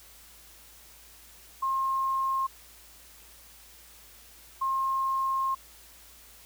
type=tone bursts at uneven times; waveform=sine; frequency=1068 Hz; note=C6; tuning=35 cents sharp; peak=-25 dBFS; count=2; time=1.62-2.47 / 4.61-5.55 s; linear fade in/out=10 ms; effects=added 56 Hz sine -59 dBFS peak until 6.45 s + white hiss -53 dBFS RMS until 6.45 s